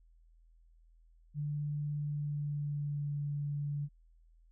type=tone with pitch glide; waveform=sine; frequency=147.2 to 144.75 Hz; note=D3 to D3; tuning=+4 to -25 cents; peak=-33 dBFS; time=1.34-3.89 s; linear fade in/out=50 ms; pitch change=-29 cents; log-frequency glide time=1.98-3.15 s; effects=added 41 Hz sine -60 dBFS peak until 4.51 s